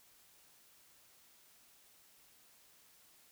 silence, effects white hiss -65 dBFS RMS until 3.31 s

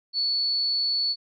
sine tone, 4435 Hz, C#8, in tune, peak -22 dBFS, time 0.13-1.16 s, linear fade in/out 50 ms, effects none

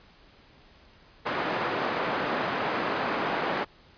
white band-pass noise, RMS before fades -29 dBFS, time 1.25-3.65 s, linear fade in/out 20 ms, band 200 to 1300 Hz, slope 12 dB/octave, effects pink hiss -56 dBFS RMS until 3.97 s + resampled to 11025 Hz

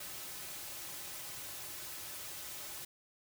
white noise with comb filter, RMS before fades -45 dBFS, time 0-2.85 s, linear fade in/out 5 ms, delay 4.3 ms, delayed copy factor -0.5, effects none

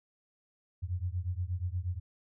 sine beating tone pair, 86.2 / 94.6 Hz, F2 / F#2, -22 / +39 cents, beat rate 8.4 Hz, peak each -34 / -35 dBFS, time 0.82-2 s, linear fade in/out 20 ms, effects none

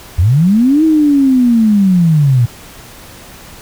sine linear two-way sweep, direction up then down, 75.2 to 322.1 to 115.4 Hz, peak -6 dBFS, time 0.18-2.46 s, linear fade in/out 10 ms, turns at 0.84 s, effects pink hiss -35 dBFS RMS until 3.61 s

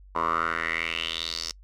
10% pulse tone with band-pass filter sweep, 82.5 Hz, E2, 2 cents sharp, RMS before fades -29 dBFS, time 0.15-1.52 s, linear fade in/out 5 ms, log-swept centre 960 to 5500 Hz, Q 5, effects noise-tail reverb RT60 0.1 s tail -26 dB re dry + added 48 Hz sine -47 dBFS peak until 1.63 s

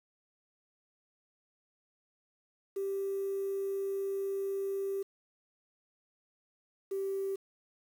triangle tone pair in turn, 392 / 389.7 Hz, G4 / G4, 0 / -10 cents, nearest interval unison, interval 10 cents, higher first, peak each -28 dBFS, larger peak neither, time 2.76-5.03 / 6.91-7.36 s, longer first, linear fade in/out 10 ms, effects tanh soft clip ceiling -29 dBFS + 9-bit

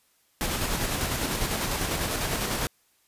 pink noise with tremolo, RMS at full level -27 dBFS, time 0.41-2.67 s, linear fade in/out 0 ms, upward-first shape square, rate 10 Hz, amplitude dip 30%, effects white hiss -66 dBFS RMS until 3.07 s + resampled to 32000 Hz

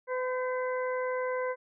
harmonic tone with a mistuned harmonic, 507 Hz, B4, 45 cents sharp, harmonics 1 / 2 / 3 / 4, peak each -30 / -36 / -40 / -42 dBFS, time 0.07-1.56 s, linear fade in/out 50 ms, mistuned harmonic 3, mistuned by +25 cents, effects none

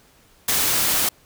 white noise, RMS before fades -20 dBFS, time 0.48-1.09 s, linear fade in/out 5 ms, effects pink hiss -55 dBFS RMS until 1.25 s

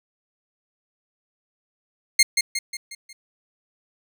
15% pulse tone with echo, 2129 Hz, C7, 30 cents sharp, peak -5 dBFS, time 2.19-2.23 s, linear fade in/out 5 ms, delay 180 ms, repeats 5, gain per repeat -6 dB, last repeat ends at 3.13 s, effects none

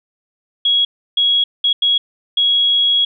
sine tone bursts at uneven times, 3322 Hz, G#7, in tune, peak -11 dBFS, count 5, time 0.65-0.85 / 1.17-1.44 / 1.64-1.73 / 1.82-1.98 / 2.37-3.05 s, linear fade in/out 5 ms, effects none

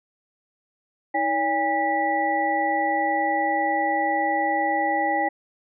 sine tone cluster, 319.5 / 569 / 811 / 1955 Hz, D#4 / C#5 / G#5 / B6, +46 / +45 / -41 / -18 cents, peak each -29 / -29 / -22 / -27 dBFS, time 1.14-5.29 s, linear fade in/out 10 ms, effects none

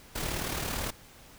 pink noise with amplitude modulation, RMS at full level -31 dBFS, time 0.15-0.91 s, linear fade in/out 10 ms, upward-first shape sine, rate 37.9 Hz, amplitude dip 50%, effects pink hiss -53 dBFS RMS until 1.38 s

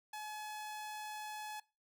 sawtooth tone, 851 Hz, G#5, 42 cents sharp, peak -39 dBFS, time 0.13-1.6 s, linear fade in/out 5 ms, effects noise-tail reverb RT60 0.3 s tail -22 dB re dry

